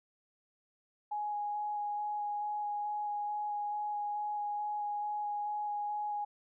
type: tone with vibrato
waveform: sine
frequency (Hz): 832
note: G#5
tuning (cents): +3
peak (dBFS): -33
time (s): 1.11-6.25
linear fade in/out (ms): 10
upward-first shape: square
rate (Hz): 2.3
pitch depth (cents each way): 8
effects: none